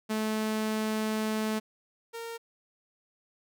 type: tone pair in turn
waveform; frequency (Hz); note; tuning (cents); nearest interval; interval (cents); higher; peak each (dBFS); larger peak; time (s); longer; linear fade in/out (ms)
sawtooth; 217.1 / 461.1; A3 / A#4; -23 / -19; octave + minor second; 1304; second; -24 / -33; first; 0.09-1.6 / 2.13-2.38; first; 20
effects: none